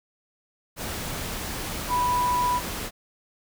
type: tone in noise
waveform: sine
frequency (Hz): 986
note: B5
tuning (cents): -3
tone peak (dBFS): -21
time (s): 1.88-2.61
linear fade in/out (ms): 50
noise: pink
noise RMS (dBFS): -32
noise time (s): 0.76-2.91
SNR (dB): +8
effects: none